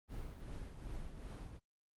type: noise with tremolo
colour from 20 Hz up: brown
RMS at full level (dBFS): -44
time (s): 0.08-1.6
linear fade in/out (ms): 50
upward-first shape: triangle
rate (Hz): 2.6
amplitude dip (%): 55
effects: Opus 24 kbps